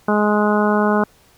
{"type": "harmonic tone", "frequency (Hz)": 209.4, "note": "G#3", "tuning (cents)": 15, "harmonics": [1, 2, 3, 4, 5, 6, 7], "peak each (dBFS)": [-17, -20, -22, -23, -24, -25, -25], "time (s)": [0.08, 1.04], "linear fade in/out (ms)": 5, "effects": ["pink hiss -53 dBFS RMS until 1.37 s"]}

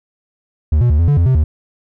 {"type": "tone with pitch steps", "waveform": "triangle", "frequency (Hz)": [76, 121.2, 74.9, 84.2, 144.7, 85.6, 130.2, 76.7], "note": ["D#2", "B2", "D2", "E2", "D3", "F2", "C3", "D#2"], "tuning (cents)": [-40, -32, 35, 37, -25, -34, -8, -24], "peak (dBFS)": -7, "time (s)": [0.72, 1.44], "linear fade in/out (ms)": 5, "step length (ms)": 90, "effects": []}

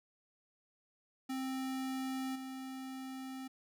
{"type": "tone with level steps", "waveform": "square", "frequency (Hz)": 262.9, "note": "C4", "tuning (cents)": 8, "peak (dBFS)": [-37, -43], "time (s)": [1.29, 3.48], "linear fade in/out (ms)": 10, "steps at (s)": 2.35, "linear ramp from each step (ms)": 10, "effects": []}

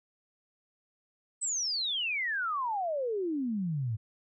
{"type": "exponential sweep", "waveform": "sine", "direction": "down", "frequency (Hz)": [8210, 103.83], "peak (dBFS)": -29, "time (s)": [1.41, 3.97], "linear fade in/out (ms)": 20, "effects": []}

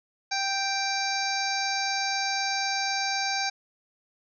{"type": "harmonic tone with a mistuned harmonic", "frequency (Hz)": 784, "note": "G5", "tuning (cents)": 0, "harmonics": [1, 2, 3, 5, 6, 7, 8], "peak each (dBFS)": [-30, -33, -33, -36, -33, -36, -36], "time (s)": [0.31, 3.5], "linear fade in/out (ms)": 10, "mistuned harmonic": 8, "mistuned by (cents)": 26, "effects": []}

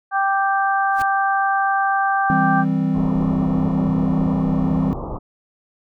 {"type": "harmonic tone", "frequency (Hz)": 392, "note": "G4", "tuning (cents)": 0, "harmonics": [2, 3, 4], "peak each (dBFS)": [-18, -22, -22], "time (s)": [0.11, 2.65], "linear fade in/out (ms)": 50}
{"type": "noise with exponential growth", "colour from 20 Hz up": "pink", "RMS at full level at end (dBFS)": -29, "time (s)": [0.91, 1.02], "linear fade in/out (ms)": 0, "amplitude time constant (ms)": 23}
{"type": "chord", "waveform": "triangle", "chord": "C major", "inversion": "first", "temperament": "just", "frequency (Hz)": [163.52, 196.22, 261.6], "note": ["E3", "G3", "C4"], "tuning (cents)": [-14, 2, 0], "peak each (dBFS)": [-19, -19, -19], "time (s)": [2.3, 4.93], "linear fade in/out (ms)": 0}
{"type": "low-pass noise", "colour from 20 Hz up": "pink", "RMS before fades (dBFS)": -28, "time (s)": [2.94, 5.19], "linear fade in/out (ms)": 20, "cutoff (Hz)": 1200, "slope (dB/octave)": 96}
{"effects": []}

